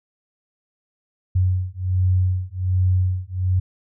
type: beating tone pair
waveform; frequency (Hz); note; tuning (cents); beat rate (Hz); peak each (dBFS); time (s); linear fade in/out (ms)
sine; 91.5 / 92.8; F#2 / F#2; -19 / +6; 1.3; -20; 1.35-3.6; 10
effects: none